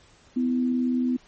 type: tone pair together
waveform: sine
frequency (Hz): 250.9 / 329.6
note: B3 / E4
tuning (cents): +28 / 0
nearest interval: perfect fourth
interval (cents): 472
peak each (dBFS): -21 / -32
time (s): 0.36-1.17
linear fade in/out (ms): 10
effects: pink hiss -56 dBFS RMS until 1.27 s + MP3 32 kbps